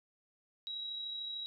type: tone with amplitude modulation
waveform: sine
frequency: 3860 Hz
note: B7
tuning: 40 cents flat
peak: -37 dBFS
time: 0.67-1.46 s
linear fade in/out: 0 ms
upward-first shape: sine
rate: 33.4 Hz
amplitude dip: 30%
effects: none